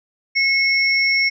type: tone pair together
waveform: sine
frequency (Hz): 2181 / 5484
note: C#7 / F8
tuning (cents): -29 / -32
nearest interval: octave + major third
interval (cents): 1597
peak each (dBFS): -15 / -21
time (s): 0.35-1.3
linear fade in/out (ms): 20
effects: none